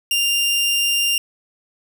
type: tone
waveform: sawtooth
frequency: 2794 Hz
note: F7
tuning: in tune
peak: -13 dBFS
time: 0.11-1.18 s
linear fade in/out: 2 ms
effects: none